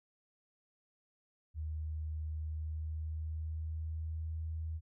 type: tone with pitch glide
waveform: sine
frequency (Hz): 77.78 to 80.01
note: D#2 to D#2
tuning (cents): 0 to +49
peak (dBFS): -36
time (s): 1.54-4.81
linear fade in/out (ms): 50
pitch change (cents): +49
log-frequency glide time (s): 2.37-4.37
effects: none